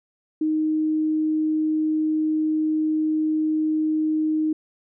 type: tone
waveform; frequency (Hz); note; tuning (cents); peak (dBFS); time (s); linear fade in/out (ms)
sine; 311.1; D#4; 0; -19; 0.41-4.53; 5
effects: none